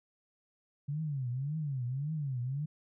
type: tone with vibrato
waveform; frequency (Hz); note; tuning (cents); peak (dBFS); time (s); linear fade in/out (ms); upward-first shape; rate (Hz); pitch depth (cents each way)
sine; 138.59; C#3; 0; -32; 0.88-2.66; 10; triangle; 1.8; 260
effects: none